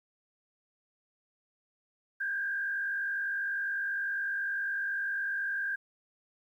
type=tone with frequency modulation; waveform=sine; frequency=1598 Hz; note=G6; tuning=33 cents sharp; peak=-30 dBFS; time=2.2-5.76 s; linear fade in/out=10 ms; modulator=49.9 Hz; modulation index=0.95; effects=11-bit